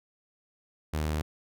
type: tone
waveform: sawtooth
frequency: 76.8 Hz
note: D#2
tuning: 22 cents flat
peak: -24 dBFS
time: 0.93-1.22 s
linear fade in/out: 10 ms
effects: none